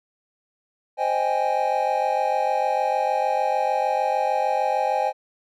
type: chord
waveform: triangle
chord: Ab major seventh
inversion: first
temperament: equal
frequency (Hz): 523.3 / 622.3 / 784 / 830.6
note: C5 / Eb5 / G5 / Ab5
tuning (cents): 0 / 0 / 0 / 0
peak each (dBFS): -25 / -25 / -23 / -22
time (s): 0.97-5.13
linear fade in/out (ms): 50
effects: none